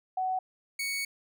sine / sawtooth tone pair in turn, 748 / 2227 Hz, F#5 / C#7, +19 / +7 cents, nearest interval octave + perfect fifth, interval 1888 cents, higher second, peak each -27 dBFS, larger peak neither, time 0.17-0.39 / 0.79-1.05 s, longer second, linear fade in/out 5 ms, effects none

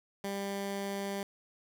15% pulse tone, 198.4 Hz, G3, 21 cents sharp, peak -28 dBFS, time 0.24-1.23 s, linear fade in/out 2 ms, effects none

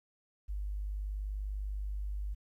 sine tone, 50.3 Hz, G1, 45 cents sharp, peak -34 dBFS, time 0.48-2.35 s, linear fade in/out 20 ms, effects 12-bit

